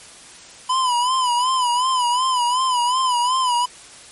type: tone with vibrato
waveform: square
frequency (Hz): 1001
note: B5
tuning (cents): +23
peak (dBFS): -17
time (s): 0.69-3.66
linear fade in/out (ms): 10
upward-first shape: sine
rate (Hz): 2.7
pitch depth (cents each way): 81
effects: white hiss -42 dBFS RMS until 4.11 s + MP3 48 kbps